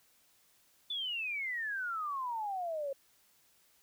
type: exponential sweep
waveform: sine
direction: down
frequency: 3520 to 537 Hz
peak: -34 dBFS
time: 0.9-2.93 s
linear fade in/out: 5 ms
effects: white hiss -68 dBFS RMS until 3.82 s